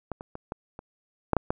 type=clicks; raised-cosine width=1 ms; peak=-18 / -24 / -23 / -18 / -25 / -7 / -7 / -11 dBFS; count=8; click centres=0.117 / 0.209 / 0.354 / 0.521 / 0.791 / 1.333 / 1.367 / 1.505 s; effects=none